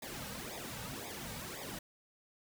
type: noise with flanger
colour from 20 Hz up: pink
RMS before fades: -44 dBFS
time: 0.02-1.79 s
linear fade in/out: 5 ms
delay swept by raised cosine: 0.68 to 2.98 ms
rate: 1.9 Hz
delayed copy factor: -0.85
effects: none